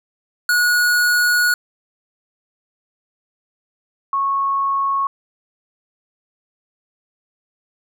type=tone pair in turn; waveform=square / sine; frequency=1455 / 1100.2 Hz; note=F#6 / C#6; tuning=-29 / -13 cents; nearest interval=perfect fourth; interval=484 cents; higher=first; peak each=-14 / -16 dBFS; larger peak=first; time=0.49-1.54 / 4.13-5.07 s; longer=first; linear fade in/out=2 ms; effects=none